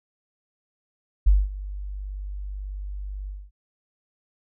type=tone with ADSR envelope; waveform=sine; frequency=49.11 Hz; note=G1; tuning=4 cents sharp; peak=-11 dBFS; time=1.26-3.51 s; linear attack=13 ms; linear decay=210 ms; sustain=-19 dB; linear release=230 ms; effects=none